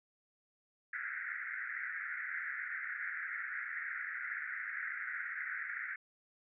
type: band-pass noise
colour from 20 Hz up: white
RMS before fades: -41 dBFS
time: 0.93-5.96 s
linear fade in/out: 5 ms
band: 1400 to 2100 Hz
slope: 96 dB/octave
effects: none